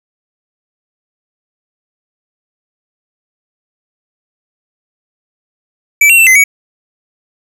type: tone with pitch steps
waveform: square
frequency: 2313 / 2737 / 2676 / 2052 / 2251 Hz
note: D7 / F7 / E7 / C7 / C#7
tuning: -27 / -36 / +25 / -34 / +26 cents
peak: -4 dBFS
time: 6.01-6.44 s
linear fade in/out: 5 ms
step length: 86 ms
effects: none